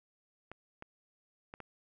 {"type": "clicks", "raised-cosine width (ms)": 0.5, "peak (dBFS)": -30, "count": 4, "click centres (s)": [0.516, 0.824, 1.539, 1.603], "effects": []}